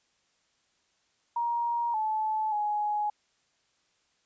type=tone with pitch steps; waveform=sine; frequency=943 / 867 / 837 Hz; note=A#5 / A5 / G#5; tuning=+20 / -26 / +13 cents; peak=-26 dBFS; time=1.36-3.1 s; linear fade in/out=5 ms; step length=580 ms; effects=white hiss -71 dBFS RMS until 4.25 s + resampled to 16000 Hz